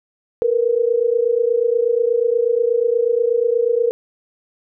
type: tone pair together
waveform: sine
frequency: 458 / 486.3 Hz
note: A#4 / B4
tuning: -31 / -27 cents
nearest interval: minor second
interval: 104 cents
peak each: -17 dBFS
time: 0.42-3.91 s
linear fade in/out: 0 ms
effects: none